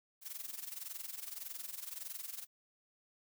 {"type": "noise with amplitude modulation", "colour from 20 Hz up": "blue", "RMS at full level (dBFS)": -42, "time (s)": [0.21, 2.47], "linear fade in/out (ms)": 50, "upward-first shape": "sine", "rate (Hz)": 21.7, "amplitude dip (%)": 80, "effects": []}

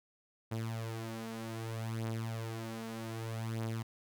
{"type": "beating tone pair", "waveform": "sawtooth", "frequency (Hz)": [112.5, 113.14], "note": ["A2", "A2"], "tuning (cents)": [39, 49], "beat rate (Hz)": 0.64, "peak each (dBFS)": [-38, -35], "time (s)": [0.51, 3.83], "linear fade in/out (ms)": 10, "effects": []}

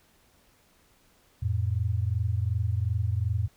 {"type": "tone pair together", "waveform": "sine", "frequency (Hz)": [88.6, 111.31], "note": ["F2", "A2"], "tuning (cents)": [25, 20], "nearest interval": "major third", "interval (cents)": 395, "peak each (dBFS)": -27, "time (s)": [1.42, 3.48], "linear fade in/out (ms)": 10, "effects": ["pink hiss -63 dBFS RMS until 3.56 s"]}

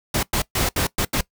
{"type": "noise bursts at uneven times", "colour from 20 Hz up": "pink", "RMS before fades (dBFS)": -21, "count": 6, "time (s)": [[0.14, 0.23], [0.33, 0.42], [0.55, 0.69], [0.76, 0.87], [0.98, 1.05], [1.13, 1.21]], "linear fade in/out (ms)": 5, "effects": ["noise-tail reverb RT60 0.1 s tail -20 dB re dry"]}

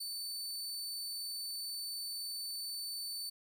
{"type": "tone", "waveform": "sawtooth", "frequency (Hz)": 4521, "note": "C#8", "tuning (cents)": 33, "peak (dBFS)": -36, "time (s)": [0, 3.3], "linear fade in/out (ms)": 10, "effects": ["13-bit"]}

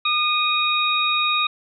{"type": "tone cluster", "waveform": "sine", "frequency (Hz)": [1218, 2481, 3760], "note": ["D#6", "D#7", "A#7"], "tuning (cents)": [-37, -6, 14], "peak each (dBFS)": -22, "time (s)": [0.05, 1.47], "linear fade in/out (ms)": 5, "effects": []}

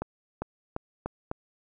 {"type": "accelerating click train", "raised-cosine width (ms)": 1, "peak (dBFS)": -17, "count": 5, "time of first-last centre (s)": [0.02, 1.314], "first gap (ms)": 400, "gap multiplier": 0.86, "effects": []}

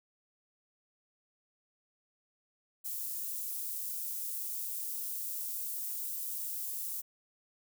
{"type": "high-pass noise", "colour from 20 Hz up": "white", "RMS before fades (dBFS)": -38, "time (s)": [2.84, 7.02], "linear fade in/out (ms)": 20, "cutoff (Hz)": 11000, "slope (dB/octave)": 12, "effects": []}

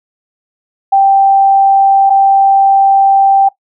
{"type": "tone pair in turn", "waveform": "sine", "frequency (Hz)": [784, 784], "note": ["G5", "G5"], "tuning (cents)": [0, 0], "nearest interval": "unison", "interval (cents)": 0, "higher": "neither", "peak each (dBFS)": -4, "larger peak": "neither", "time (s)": [[0.92, 2.1], [2.1, 3.49]], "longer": "second", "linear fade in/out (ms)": 10, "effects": ["noise-tail reverb RT60 0.1 s tail -17 dB re dry"]}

